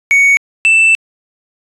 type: tone pair in turn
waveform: triangle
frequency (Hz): 2231 / 2656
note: C#7 / E7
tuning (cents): +11 / +12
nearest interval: minor third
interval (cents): 301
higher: second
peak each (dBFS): -4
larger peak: neither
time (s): 0.11-0.37 / 0.65-0.95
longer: second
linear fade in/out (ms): 0
effects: resampled to 24000 Hz